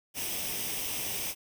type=noise with comb filter; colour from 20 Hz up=white; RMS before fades=-34 dBFS; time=0.14-1.35 s; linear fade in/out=50 ms; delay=0.35 ms; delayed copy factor=+0.6; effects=none